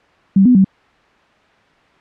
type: tone with pitch steps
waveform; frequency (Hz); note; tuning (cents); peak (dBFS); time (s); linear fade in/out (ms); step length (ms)
sine; 193.9 / 249.3 / 191.6; G3 / B3 / G3; -19 / +16 / -39; -6; 0.36-0.645; 5; 95
effects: white hiss -51 dBFS RMS until 2 s + low-pass 2000 Hz 12 dB/octave